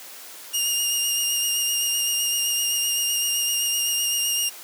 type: tone with vibrato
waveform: 15% pulse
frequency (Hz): 2830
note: F7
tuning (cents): +22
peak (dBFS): -14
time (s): 0.53-4.5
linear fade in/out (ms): 20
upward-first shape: sine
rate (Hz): 7.8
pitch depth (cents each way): 19
effects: white hiss -41 dBFS RMS until 4.63 s + high-pass 300 Hz 12 dB/octave